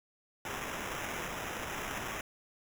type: noise with sample-and-hold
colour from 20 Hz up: white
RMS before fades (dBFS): -39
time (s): 0.45-2.21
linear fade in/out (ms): 2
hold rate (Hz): 4410
effects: none

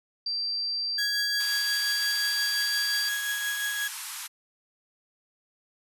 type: tone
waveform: sine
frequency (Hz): 4699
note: D8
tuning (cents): 0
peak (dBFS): -27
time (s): 0.26-3.09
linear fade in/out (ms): 5
type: tone with tremolo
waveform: 35% pulse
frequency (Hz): 1661.2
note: G#6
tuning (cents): 0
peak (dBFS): -25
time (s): 0.98-3.88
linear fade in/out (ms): 5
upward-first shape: triangle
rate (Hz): 5.7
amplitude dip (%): 40
type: band-pass noise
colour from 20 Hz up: white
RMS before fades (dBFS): -38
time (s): 1.39-4.28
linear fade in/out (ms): 20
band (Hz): 830 to 13000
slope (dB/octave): 96
effects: none

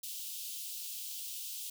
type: high-pass noise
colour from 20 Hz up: white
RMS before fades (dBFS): -42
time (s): 0.03-1.7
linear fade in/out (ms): 5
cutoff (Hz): 2800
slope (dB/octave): 48
effects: none

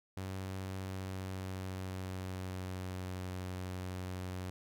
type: tone with pitch glide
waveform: sawtooth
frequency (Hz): 95 to 91.98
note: F#2 to F#2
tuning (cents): +46 to -10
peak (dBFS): -35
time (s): 0.17-4.5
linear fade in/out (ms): 0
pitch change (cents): -56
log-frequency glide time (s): 0.83-3.31
effects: none

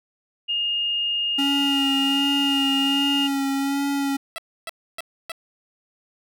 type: tone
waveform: sine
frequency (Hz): 2838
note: F7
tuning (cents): +27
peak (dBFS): -21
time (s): 0.48-3.28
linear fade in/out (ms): 20
type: tone with vibrato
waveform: square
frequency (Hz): 277.2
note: C#4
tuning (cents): 0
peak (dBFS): -22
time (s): 1.38-4.17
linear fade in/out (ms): 10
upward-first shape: sine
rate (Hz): 1.3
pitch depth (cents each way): 23
type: tone bursts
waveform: 10% pulse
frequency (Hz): 659.3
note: E5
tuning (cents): 0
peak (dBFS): -21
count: 4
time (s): 4.36-5.318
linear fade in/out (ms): 0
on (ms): 22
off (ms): 290
effects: none

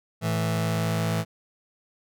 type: tone pair together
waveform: sawtooth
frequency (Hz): 109.5 / 164.27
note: A2 / E3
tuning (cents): -8 / -6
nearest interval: perfect fifth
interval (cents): 702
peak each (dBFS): -22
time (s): 0.21-1.25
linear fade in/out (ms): 50
effects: none

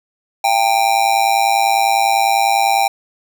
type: tone with amplitude modulation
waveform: square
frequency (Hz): 791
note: G5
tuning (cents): +15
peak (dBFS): -9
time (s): 0.44-2.88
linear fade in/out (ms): 5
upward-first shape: sine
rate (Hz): 110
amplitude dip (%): 80
effects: none

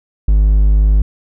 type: tone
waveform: triangle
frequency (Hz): 51.3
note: G#1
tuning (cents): -21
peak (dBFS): -5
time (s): 0.28-1.02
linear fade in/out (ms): 5
effects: none

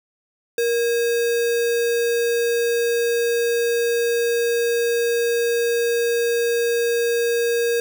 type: tone with sample-and-hold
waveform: sine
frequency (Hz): 470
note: A#4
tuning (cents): +14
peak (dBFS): -17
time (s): 0.58-7.8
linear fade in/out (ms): 2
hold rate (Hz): 2100
effects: none

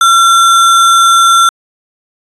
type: tone with sample-and-hold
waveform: sine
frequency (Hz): 1362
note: F6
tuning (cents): -44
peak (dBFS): -3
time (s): 0.01-1.49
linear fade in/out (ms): 2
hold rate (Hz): 4900
effects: resampled to 24000 Hz

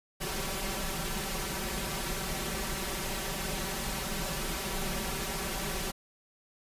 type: noise with comb filter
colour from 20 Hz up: pink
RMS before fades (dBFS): -34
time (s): 0.2-5.92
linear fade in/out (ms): 20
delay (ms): 5.2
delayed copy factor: +0.95
effects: resampled to 32000 Hz

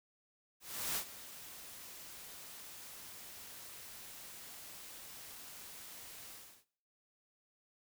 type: noise with ADSR envelope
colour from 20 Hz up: white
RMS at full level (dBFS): -36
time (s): 0.6-6.65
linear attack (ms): 360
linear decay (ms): 81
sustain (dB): -15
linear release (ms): 340
effects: noise-tail reverb RT60 0.6 s tail -20 dB re dry

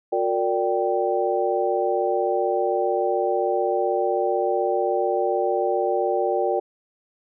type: tone cluster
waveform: sine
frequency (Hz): 362.3 / 458.1 / 585 / 781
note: F#4 / A#4 / D5 / G5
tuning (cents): -36 / -30 / -7 / -7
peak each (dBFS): -25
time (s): 0.12-6.6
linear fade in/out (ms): 10
effects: none

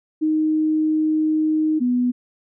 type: tone pair in turn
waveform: sine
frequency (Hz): 311.1 / 246.9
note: D#4 / B3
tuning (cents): 0 / 0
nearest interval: major third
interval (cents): 400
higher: first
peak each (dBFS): -16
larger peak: neither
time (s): 0.21-1.8 / 1.8-2.12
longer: first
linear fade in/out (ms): 20
effects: none

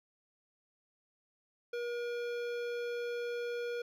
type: tone with hard clipping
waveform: sine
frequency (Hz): 478.1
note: A#4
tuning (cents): +44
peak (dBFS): -37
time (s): 1.73-3.82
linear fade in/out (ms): 5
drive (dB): 15
effects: none

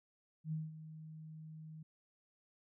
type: tone with ADSR envelope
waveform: sine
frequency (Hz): 157.1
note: D#3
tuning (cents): +17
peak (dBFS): -35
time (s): 0.44-1.83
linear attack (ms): 81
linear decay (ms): 190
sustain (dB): -13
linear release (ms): 6
effects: none

